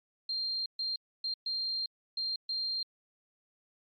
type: tone bursts at uneven times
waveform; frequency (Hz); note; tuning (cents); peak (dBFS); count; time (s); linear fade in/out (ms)
sine; 4186; C8; 0; -29; 6; 0.29-0.66 / 0.79-0.96 / 1.24-1.34 / 1.46-1.86 / 2.17-2.36 / 2.49-2.83; 5
effects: tanh soft clip ceiling -29 dBFS + MP3 32 kbps